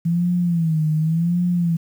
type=tone with vibrato; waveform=sine; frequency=165.5 Hz; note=E3; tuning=7 cents sharp; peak=-16 dBFS; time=0.05-1.77 s; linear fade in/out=10 ms; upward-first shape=sine; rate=0.89 Hz; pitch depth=120 cents each way; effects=8-bit